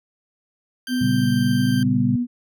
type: tone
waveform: 20% pulse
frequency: 1568 Hz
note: G6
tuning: in tune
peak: -25 dBFS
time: 0.87-1.83 s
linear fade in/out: 2 ms
type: tone with vibrato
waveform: sine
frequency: 246.9 Hz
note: B3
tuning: in tune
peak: -19 dBFS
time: 0.88-2.27 s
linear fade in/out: 50 ms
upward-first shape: square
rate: 1.4 Hz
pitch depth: 25 cents each way
type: chord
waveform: sine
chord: G diminished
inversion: first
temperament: equal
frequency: 116.54 / 138.59 / 196 Hz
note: Bb2 / Db3 / G3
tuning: 0 / 0 / 0 cents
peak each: -23 dBFS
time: 1.01-2.16 s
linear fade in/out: 5 ms
effects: none